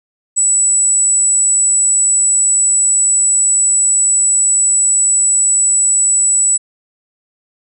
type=tone; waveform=sine; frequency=7902 Hz; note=B8; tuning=in tune; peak=-9 dBFS; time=0.36-6.58 s; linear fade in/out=20 ms; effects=none